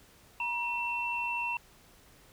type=tone pair together; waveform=sine; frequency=953.9 / 2698 Hz; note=A#5 / E7; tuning=+40 / +40 cents; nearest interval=octave + tritone; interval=1800 cents; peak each=-34 / -32 dBFS; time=0.4-1.57 s; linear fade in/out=2 ms; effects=pink hiss -59 dBFS RMS until 2.32 s